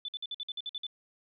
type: tone bursts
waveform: sine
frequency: 3503 Hz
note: A7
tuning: 8 cents flat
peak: -34 dBFS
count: 10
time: 0.05-0.867 s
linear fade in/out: 2 ms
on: 34 ms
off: 53 ms
effects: none